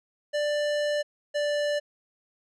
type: tone pair in turn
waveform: square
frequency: 590 / 587 Hz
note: D5 / D5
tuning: +8 / -1 cents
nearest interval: unison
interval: 9 cents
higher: first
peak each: -25 dBFS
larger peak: neither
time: 0.33-1.03 / 1.34-1.8 s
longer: first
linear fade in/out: 20 ms
effects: low-pass 6000 Hz 12 dB/octave